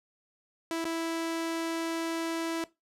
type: tone with dropouts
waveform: sawtooth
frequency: 329.6 Hz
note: E4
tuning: in tune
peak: -26 dBFS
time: 0.71-2.64 s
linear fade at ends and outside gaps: 1 ms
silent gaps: 0.843-0.852 s
effects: noise-tail reverb RT60 0.2 s tail -18 dB re dry + low-pass 12000 Hz 12 dB/octave